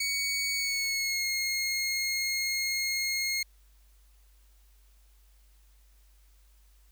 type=tone with pitch glide; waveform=20% pulse; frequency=2240 to 2148 Hz; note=C#7 to C7; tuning=+18 to +45 cents; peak=-23 dBFS; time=0-3.43 s; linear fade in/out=5 ms; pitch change=-73 cents; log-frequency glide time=0.54-1.28 s; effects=added 50 Hz sine -57 dBFS peak until 6.91 s + white hiss -68 dBFS RMS until 6.91 s